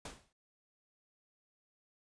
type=noise with exponential decay; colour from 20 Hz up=pink; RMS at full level=-42 dBFS; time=0.05-0.33 s; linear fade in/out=5 ms; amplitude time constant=59 ms; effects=resampled to 22050 Hz